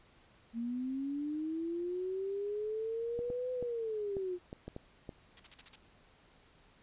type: linear two-way sweep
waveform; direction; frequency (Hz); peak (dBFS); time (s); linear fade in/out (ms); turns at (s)
sine; up then down; 227.2 to 508 to 350.7; -34; 0.53-4.39; 50; 3.52
type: clicks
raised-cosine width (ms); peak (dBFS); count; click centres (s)
2; -29; 8; 3.191 / 3.302 / 3.626 / 4.168 / 4.529 / 4.68 / 4.764 / 5.092
type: noise bursts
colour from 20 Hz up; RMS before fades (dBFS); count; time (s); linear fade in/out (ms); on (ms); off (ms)
blue; -43; 6; 5.37-5.757; 2; 27; 45
effects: pink hiss -64 dBFS RMS until 6.82 s + resampled to 8000 Hz